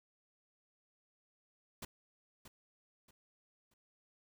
pink noise with echo, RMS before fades -45 dBFS, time 1.82-1.85 s, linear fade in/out 5 ms, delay 630 ms, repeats 3, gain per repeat -10 dB, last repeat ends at 3.74 s, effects none

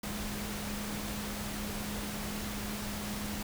sine tone in noise, 207.2 Hz, G#3, 4 cents flat, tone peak -39 dBFS, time 0.03-3.43 s, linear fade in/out 5 ms, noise pink, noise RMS -39 dBFS, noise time 0.03-3.43 s, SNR -3 dB, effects none

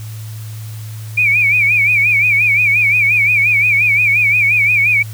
sine tone with vibrato, 2349 Hz, D7, in tune, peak -9 dBFS, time 1.17-5.03 s, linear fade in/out 10 ms, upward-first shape sine, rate 5.7 Hz, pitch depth 110 cents each way, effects added 109 Hz sine -25 dBFS peak until 5.13 s + white hiss -39 dBFS RMS until 5.13 s

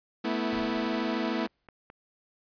sawtooth chord, A suspended second, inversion none, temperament equal with one note detuned, 220 / 246.9 / 326.8 Hz, A3 / B3 / E4, 0 / 0 / -15 cents, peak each -28 dBFS, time 0.24-1.47 s, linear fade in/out 10 ms
pink noise with exponential decay, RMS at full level -40 dBFS, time 0.52-1.67 s, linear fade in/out 0 ms, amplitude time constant 250 ms
click train, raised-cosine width 0.5 ms, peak -32 dBFS, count 4, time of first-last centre 1.26-1.901 s, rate 4.68 Hz
effects resampled to 11025 Hz

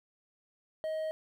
triangle tone with quantisation, 630 Hz, D#5, 21 cents sharp, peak -30 dBFS, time 0.84-1.11 s, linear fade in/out 0 ms, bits 10, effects none

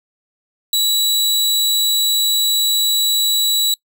sawtooth tone, 3917 Hz, B7, 15 cents flat, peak -11 dBFS, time 0.73-3.74 s, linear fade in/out 2 ms, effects noise-tail reverb RT60 0.1 s tail -22 dB re dry

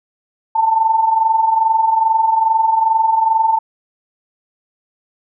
sine tone pair together, 872 / 894.4 Hz, A5 / A5, -16 / +28 cents, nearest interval unison, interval 44 cents, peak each -18 / -12 dBFS, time 0.55-3.59 s, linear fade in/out 10 ms, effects none

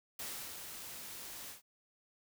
white noise with ADSR envelope, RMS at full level -42 dBFS, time 0.19-1.62 s, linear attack 4 ms, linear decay 350 ms, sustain -5 dB, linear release 130 ms, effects none

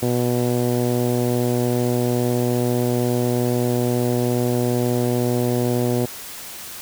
10% pulse tone with low-pass filter, 122.3 Hz, B2, 16 cents flat, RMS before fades -20 dBFS, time 0.02-6.06 s, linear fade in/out 10 ms, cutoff 540 Hz, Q 0.75, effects white hiss -35 dBFS RMS until 6.81 s

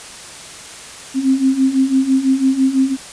sine beating tone pair, 261.6 / 267.6 Hz, C4 / C4, 0 / +39 cents, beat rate 6 Hz, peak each -17 / -13 dBFS, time 1.14-2.97 s, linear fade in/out 50 ms, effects white hiss -34 dBFS RMS until 3.12 s + resampled to 22050 Hz

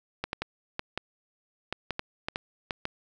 clicks, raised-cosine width 0.3 ms, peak -14 dBFS, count 12, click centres 0.24 / 0.331 / 0.42 / 0.794 / 0.976 / 1.726 / 1.907 / 1.994 / 2.285 / 2.359 / 2.708 / 2.854 s, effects none

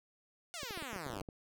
5% pulse exponential sweep, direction down, 737 to 87.31 Hz, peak -30 dBFS, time 0.54-1.21 s, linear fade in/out 0 ms
clicks, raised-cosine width 2 ms, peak -32 dBFS, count 12, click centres 0.632 / 0.708 / 0.775 / 0.824 / 0.931 / 0.962 / 1.065 / 1.102 / 1.135 / 1.17 / 1.216 / 1.288 s
effects none

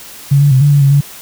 sine tone with pitch steps, 140.2 / 143.7 / 130.9 / 145.2 / 143.2 / 138.3 / 142.3 Hz, C#3 / D3 / C3 / D3 / D3 / C#3 / C#3, +20 / -37 / +1 / -19 / -43 / -4 / +46 cents, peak -5 dBFS, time 0.31-1.01 s, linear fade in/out 10 ms, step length 100 ms, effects white hiss -33 dBFS RMS until 1.21 s

